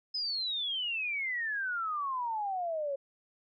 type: exponential sweep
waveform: sine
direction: down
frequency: 5120 to 542 Hz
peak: -31 dBFS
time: 0.14-2.96 s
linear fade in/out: 10 ms
effects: none